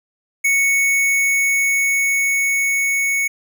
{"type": "tone with level ramp", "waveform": "square", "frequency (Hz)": 2217, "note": "C#7", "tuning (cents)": 0, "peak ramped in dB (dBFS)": [-14, -17], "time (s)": [0.44, 3.28], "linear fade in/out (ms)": 10, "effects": []}